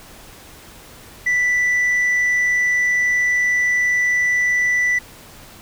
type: tone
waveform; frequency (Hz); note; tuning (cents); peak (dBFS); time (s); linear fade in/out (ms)
sine; 1975.5; B6; 0; -12; 1.26-4.99; 10
effects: tanh soft clip ceiling -14 dBFS + pink hiss -42 dBFS RMS until 5.61 s